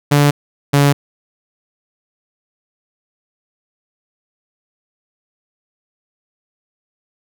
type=tone pair in turn; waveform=sawtooth; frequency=144.8 / 142.31 Hz; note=D3 / C#3; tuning=-24 / +46 cents; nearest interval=unison; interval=30 cents; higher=first; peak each=-5 dBFS; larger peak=neither; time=0.11-0.31 / 0.73-0.93 s; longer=neither; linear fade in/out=10 ms; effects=none